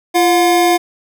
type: tone pair together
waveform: square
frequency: 343.6 / 716.6 Hz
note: F4 / F5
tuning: -28 / +44 cents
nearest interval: octave + minor second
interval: 1272 cents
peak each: -13 dBFS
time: 0.14-0.78 s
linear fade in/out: 20 ms
effects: none